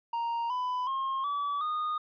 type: tone with pitch steps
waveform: triangle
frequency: 932.3 / 999.2 / 1070.9 / 1147.8 / 1230.2 Hz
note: A#5 / B5 / C6 / D6 / D#6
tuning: 0 / +20 / +40 / -40 / -20 cents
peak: -27 dBFS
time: 0.13-1.98 s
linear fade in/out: 5 ms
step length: 370 ms
effects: resampled to 11025 Hz